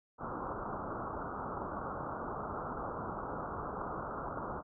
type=low-pass noise; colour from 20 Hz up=white; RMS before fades=-40 dBFS; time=0.18-4.63 s; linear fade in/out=50 ms; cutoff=1400 Hz; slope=96 dB/octave; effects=none